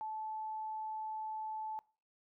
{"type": "tone", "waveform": "sine", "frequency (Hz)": 870, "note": "A5", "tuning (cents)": -20, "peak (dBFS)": -38, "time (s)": [0.01, 1.79], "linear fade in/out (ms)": 0, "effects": ["noise-tail reverb RT60 0.4 s tail -22 dB re dry"]}